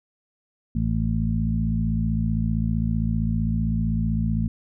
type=harmonic tone with a mistuned harmonic; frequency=55.5 Hz; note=A1; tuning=16 cents sharp; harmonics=1 / 2 / 3 / 4; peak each=-26 / -26 / -26 / -26 dBFS; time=0.75-4.48 s; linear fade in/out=5 ms; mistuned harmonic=1; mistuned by=+15 cents; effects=none